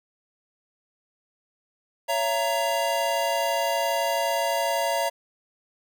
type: chord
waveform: square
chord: A# diminished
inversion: first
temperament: just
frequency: 559.4 / 671.3 / 932.3 Hz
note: C#5 / E5 / A#5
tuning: +16 / +31 / 0 cents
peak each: -29 / -27 / -28 dBFS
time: 2.08-5.1 s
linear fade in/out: 20 ms
effects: none